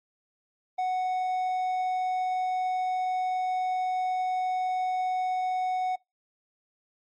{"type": "tone", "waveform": "triangle", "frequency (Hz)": 740, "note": "F#5", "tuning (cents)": 0, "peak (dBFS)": -23, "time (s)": [0.78, 5.96], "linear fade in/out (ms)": 10, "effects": ["noise-tail reverb RT60 0.2 s tail -25 dB re dry", "MP3 32 kbps"]}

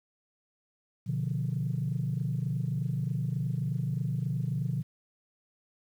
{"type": "chord", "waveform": "sine", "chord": "B diminished", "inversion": "none", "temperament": "equal", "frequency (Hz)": [123.47, 146.83, 174.61], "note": ["B2", "D3", "F3"], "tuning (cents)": [0, 0, 0], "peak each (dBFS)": [-31, -31, -34], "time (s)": [1.06, 4.83], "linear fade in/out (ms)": 20, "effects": ["tanh soft clip ceiling -21 dBFS", "10-bit"]}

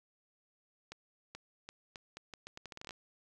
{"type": "accelerating click train", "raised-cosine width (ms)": 0.2, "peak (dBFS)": -28, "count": 16, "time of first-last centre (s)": [0.92, 2.908], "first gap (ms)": 430, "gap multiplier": 0.79, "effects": []}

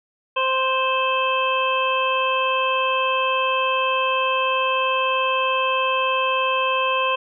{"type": "harmonic tone", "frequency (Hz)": 523.3, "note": "C5", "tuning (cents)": 0, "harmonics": [1, 2, 3, 5, 6], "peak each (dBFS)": [-24, -21, -33, -24, -29], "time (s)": [0.36, 7.16], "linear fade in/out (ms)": 10, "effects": []}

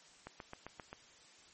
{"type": "click train", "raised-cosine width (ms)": 0.5, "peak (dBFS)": -30, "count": 6, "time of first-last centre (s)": [0.27, 0.93], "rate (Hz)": 7.58, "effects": ["white hiss -61 dBFS RMS until 1.53 s", "MP3 32 kbps"]}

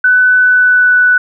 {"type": "tone with pitch glide", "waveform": "sine", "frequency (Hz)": [1499, 1486.9], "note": ["F#6", "F#6"], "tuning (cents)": [22, 8], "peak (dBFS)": -5, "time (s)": [0.04, 1.18], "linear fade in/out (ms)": 5, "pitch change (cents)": -14, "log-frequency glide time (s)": [0.41, 0.96], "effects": []}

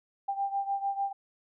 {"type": "beating tone pair", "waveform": "sine", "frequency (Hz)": [791, 797.7], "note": ["G5", "G5"], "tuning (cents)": [15, 30], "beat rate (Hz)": 6.7, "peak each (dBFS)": [-30, -34], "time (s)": [0.28, 1.13], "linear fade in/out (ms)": 10, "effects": []}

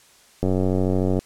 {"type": "click train", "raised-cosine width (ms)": 2, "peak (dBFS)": -9, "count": 72, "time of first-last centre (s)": [0.43, 1.19], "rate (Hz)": 93.4, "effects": ["white hiss -53 dBFS RMS until 1.25 s", "low-pass 10000 Hz 12 dB/octave"]}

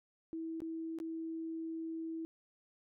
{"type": "tone with dropouts", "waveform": "sine", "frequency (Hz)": 325.3, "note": "E4", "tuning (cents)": -23, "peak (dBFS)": -38, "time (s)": [0.33, 2.25], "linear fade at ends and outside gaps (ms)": 0, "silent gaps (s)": [[0.604, 0.619], [0.987, 1.001]], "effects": []}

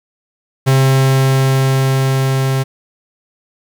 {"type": "tone with level ramp", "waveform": "45% pulse", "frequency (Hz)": 133.5, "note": "C3", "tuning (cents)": 35, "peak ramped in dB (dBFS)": [-8, -13], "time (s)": [0.66, 2.64], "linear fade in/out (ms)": 20, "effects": ["8-bit"]}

